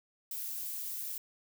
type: noise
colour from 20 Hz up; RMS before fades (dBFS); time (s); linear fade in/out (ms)
violet; -39; 0.31-1.18; 2
effects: none